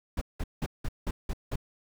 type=noise bursts; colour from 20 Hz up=brown; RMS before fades=-30 dBFS; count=7; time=0.17-1.558 s; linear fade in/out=5 ms; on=44 ms; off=180 ms; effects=none